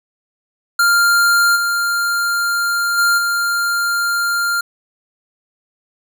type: tone with level steps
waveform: square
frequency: 1396.9 Hz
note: F6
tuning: in tune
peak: -11 / -16 / -12 / -16 dBFS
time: 0.79-4.61 s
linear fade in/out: 5 ms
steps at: 1.55 / 2.97 / 3.17 s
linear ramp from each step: 20 ms
effects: none